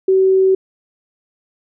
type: tone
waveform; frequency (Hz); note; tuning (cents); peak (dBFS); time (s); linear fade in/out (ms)
sine; 380.3; F#4; +48; -9; 0.08-0.55; 5
effects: none